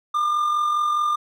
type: tone with amplitude modulation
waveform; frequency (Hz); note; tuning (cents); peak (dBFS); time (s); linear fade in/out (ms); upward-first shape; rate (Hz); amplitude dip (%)
triangle; 1202; D6; +40; -15; 0.14-1.16; 10; sine; 44.8; 40
effects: none